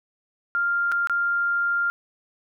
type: tone with dropouts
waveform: sine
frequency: 1396.9 Hz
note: F6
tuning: in tune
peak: -20 dBFS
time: 0.55-1.9 s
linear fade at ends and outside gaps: 0 ms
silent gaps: 0.917-0.921 / 1.072-1.097 s
effects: none